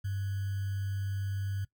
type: tone with sample-and-hold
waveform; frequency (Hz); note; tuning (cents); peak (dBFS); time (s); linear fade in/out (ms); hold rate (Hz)
sine; 98; G2; 0; -31; 0.04-1.65; 10; 1575
effects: noise-tail reverb RT60 0.1 s tail -19 dB re dry